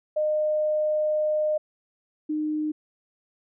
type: tone pair in turn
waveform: sine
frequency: 611 / 305.5 Hz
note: D#5 / D#4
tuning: -32 / -32 cents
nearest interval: octave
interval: 1200 cents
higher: first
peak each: -21 / -24 dBFS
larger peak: first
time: 0.16-1.58 / 2.29-2.72 s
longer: first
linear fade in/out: 10 ms
effects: none